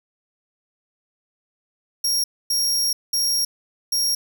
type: tone bursts at uneven times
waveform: sawtooth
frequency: 5588 Hz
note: F8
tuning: in tune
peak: -16 dBFS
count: 4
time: 2.04-2.24 / 2.5-2.93 / 3.13-3.45 / 3.92-4.15 s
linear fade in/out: 5 ms
effects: none